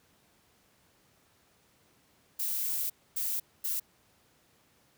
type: noise bursts at uneven times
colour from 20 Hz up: violet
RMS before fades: -32 dBFS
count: 3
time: 2.39-2.9 / 3.16-3.4 / 3.64-3.8 s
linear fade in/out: 10 ms
effects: pink hiss -66 dBFS RMS until 4.97 s + high-pass 80 Hz 12 dB/octave